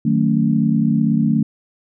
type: chord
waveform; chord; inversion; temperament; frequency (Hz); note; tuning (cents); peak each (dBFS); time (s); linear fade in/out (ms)
sine; D# half-diminished seventh; none; just; 155.56 / 186.68 / 224 / 280; D#3 / F#3 / A3 / C#4; 0 / +16 / +31 / +18; -19 / -21 / -16 / -22; 0.05-1.43; 5
effects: none